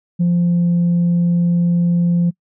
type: tone with pitch glide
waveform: sine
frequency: 174.1 to 173.1 Hz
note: F3 to F3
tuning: -5 to -15 cents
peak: -10 dBFS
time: 0.19-2.31 s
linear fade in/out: 20 ms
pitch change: -10 cents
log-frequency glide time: 0.33-0.7 s
effects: noise-tail reverb RT60 0.1 s tail -26 dB re dry + tanh soft clip ceiling -10 dBFS